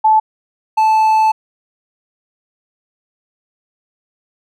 sine / triangle tone pair in turn, 870 / 874.3 Hz, A5 / A5, -20 / -11 cents, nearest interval unison, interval 9 cents, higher second, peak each -7 dBFS, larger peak neither, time 0.04-0.2 / 0.77-1.32 s, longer second, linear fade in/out 10 ms, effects none

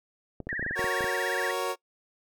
clicks, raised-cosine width 2 ms, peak -23 dBFS, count 11, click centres 0.403 / 0.47 / 0.529 / 0.595 / 0.627 / 0.664 / 0.71 / 0.793 / 0.843 / 1.008 / 1.043 s
sine tone with vibrato, 1760 Hz, A6, in tune, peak -30 dBFS, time 0.49-1.51 s, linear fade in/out 0 ms, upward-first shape triangle, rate 17 Hz, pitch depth 190 cents each way
25% pulse chord, F# major, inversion none, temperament equal, 370 / 466.2 / 554.4 Hz, F#4 / A#4 / C#5, 0 / 0 / 0 cents, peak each -29 dBFS, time 0.75-1.76 s, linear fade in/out 50 ms
effects noise-tail reverb RT60 0.1 s tail -23 dB re dry

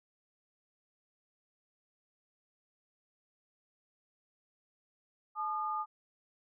sine tone pair together, 863 / 1217 Hz, A5 / D#6, -34 / -39 cents, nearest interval tritone, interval 595 cents, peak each -37 / -34 dBFS, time 5.35-5.86 s, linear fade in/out 50 ms, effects none

